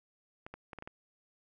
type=clicks; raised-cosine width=0.5 ms; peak=-29 dBFS; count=6; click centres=0.465 / 0.54 / 0.732 / 0.787 / 0.824 / 0.875 s; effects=none